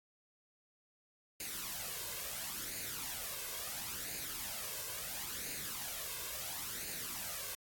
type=noise with flanger; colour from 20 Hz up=white; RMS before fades=-42 dBFS; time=1.4-7.55 s; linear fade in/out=2 ms; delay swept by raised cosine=0.44 to 1.94 ms; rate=0.73 Hz; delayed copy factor=+0.6; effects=AAC 64 kbps